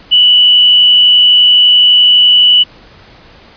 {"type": "tone with frequency modulation", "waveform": "sine", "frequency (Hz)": 2960, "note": "F#7", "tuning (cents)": 0, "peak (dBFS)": -3, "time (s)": [0.11, 2.64], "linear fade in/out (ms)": 20, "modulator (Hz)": 91.8, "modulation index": 0.55, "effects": ["pink hiss -39 dBFS RMS until 3.56 s", "resampled to 11025 Hz"]}